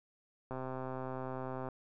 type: click train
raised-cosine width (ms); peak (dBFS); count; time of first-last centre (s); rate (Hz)
1; -27; 154; 0.51-1.687; 130
effects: none